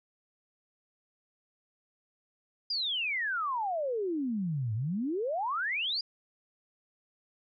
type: exponential two-way sweep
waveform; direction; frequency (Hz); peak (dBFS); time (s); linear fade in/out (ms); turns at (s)
sine; down then up; 4978 to 103.83 to 4978; -29; 2.7-6.01; 5; 4.74
effects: none